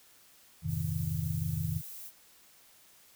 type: chord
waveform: sine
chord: F minor seventh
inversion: none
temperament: just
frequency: 87.31 / 104.77 / 130.96 / 157.15 Hz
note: F2 / Ab2 / C3 / Eb3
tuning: 0 / +16 / +2 / +18 cents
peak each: -36 / -39 / -37 / -33 dBFS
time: 0.62-1.82 s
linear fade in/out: 50 ms
type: noise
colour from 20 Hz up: violet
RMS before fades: -45 dBFS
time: 0.67-2.12 s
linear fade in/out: 50 ms
effects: white hiss -60 dBFS RMS until 3.15 s